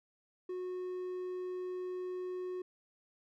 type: tone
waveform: triangle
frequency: 365.3 Hz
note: F#4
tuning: 22 cents flat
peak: -35 dBFS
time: 0.49-2.62 s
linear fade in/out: 5 ms
effects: none